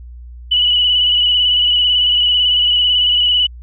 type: tone with vibrato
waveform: sine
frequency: 2955 Hz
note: F#7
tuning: 3 cents flat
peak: -10 dBFS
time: 0.51-3.47 s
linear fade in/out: 10 ms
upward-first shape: square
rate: 18 Hz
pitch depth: 24 cents each way
effects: added 60 Hz sine -31 dBFS peak until 3.62 s